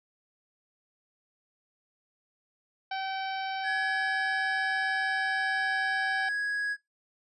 harmonic tone, 769 Hz, G5, 33 cents flat, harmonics 1 / 2 / 3 / 4 / 5 / 6 / 7, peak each -32 / -38 / -42 / -44 / -46 / -48 / -49 dBFS, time 2.91-6.29 s, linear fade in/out 5 ms
triangle tone with pitch glide, 1685 to 1662.8 Hz, G#6 to G#6, +25 to +2 cents, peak -26 dBFS, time 3.63-6.77 s, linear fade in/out 50 ms, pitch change -23 cents, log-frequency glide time 4.92-6.1 s
effects noise-tail reverb RT60 0.2 s tail -22 dB re dry + resampled to 24000 Hz

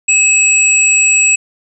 sine tone pair together, 2587 / 7752 Hz, E7 / B8, -33 / -33 cents, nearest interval octave + perfect fifth, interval 1900 cents, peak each -10 dBFS, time 0.08-1.36 s, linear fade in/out 10 ms, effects none

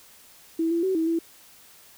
sine tone with pitch steps, 327 / 337.1 / 378.4 / 323.7 / 331.5 Hz, E4 / E4 / F#4 / E4 / E4, -14 / +39 / +39 / -31 / +10 cents, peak -21 dBFS, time 0.59-1.19 s, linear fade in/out 5 ms, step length 120 ms, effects white hiss -52 dBFS RMS until 1.97 s

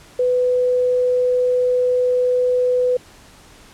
sine tone, 499 Hz, B4, 18 cents sharp, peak -14 dBFS, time 0.19-2.97 s, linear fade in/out 5 ms, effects pink hiss -46 dBFS RMS until 3.73 s + low-pass 10000 Hz 12 dB/octave

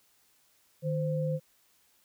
sine tone pair together, 154.3 / 519 Hz, D#3 / C5, -14 / -14 cents, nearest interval octave + major sixth, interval 2100 cents, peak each -29 / -32 dBFS, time 0.82-1.4 s, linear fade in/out 50 ms, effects white hiss -67 dBFS RMS until 2.04 s

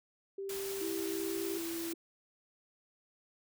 sine tone, 392 Hz, G4, in tune, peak -37 dBFS, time 0.38-1.58 s, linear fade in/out 5 ms
white noise, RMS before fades -43 dBFS, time 0.49-1.93 s, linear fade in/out 5 ms
sine tone with pitch glide, 329.6 to 333.6 Hz, E4 to E4, 0 to +21 cents, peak -37 dBFS, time 0.81-1.94 s, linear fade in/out 5 ms, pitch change +21 cents, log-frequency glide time 1.24-1.42 s
effects none

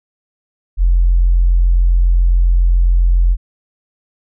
sine tone, 43.65 Hz, F1, in tune, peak -7 dBFS, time 0.77-3.37 s, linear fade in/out 50 ms, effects tanh soft clip ceiling -3 dBFS

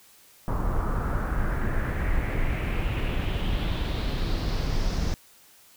brown noise with low-pass filter sweep, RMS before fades -26 dBFS, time 0.48-5.14 s, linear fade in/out 0 ms, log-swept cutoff 1100 to 5800 Hz, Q 3.3, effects white hiss -55 dBFS RMS until 5.76 s

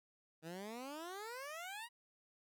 15% pulse exponential sweep, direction up, 155.56 to 977 Hz, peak -39 dBFS, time 0.42-1.89 s, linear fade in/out 50 ms, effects none

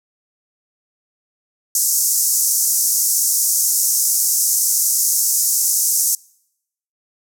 pink band-pass noise, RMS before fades -17 dBFS, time 1.75-6.15 s, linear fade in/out 2 ms, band 5700 to 15000 Hz, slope 48 dB/octave, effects noise-tail reverb RT60 0.8 s tail -26 dB re dry

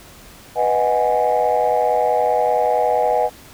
sine chord, G# minor seventh, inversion first, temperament equal with one note detuned, 493.9 / 624.8 / 740 / 830.6 Hz, B4 / D#5 / F#5 / G#5, 0 / +7 / 0 / 0 cents, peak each -19 dBFS, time 0.55-3.3 s, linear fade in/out 50 ms, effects tanh soft clip ceiling -8 dBFS + pink hiss -43 dBFS RMS until 3.53 s

